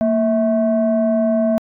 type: tone pair together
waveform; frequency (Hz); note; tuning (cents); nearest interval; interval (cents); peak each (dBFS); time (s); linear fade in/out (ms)
sine; 230 / 650.5; A#3 / E5; -23 / -23; octave + tritone; 1800; -15; 0.01-1.58; 0
effects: tanh soft clip ceiling -9 dBFS